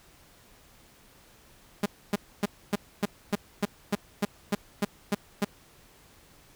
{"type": "tone bursts", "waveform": "sawtooth", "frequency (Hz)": 203.6, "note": "G#3", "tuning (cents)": -34, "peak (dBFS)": -19, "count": 13, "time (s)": [1.83, 5.447], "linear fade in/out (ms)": 5, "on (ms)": 29, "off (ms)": 270, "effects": ["pink hiss -57 dBFS RMS until 6.55 s"]}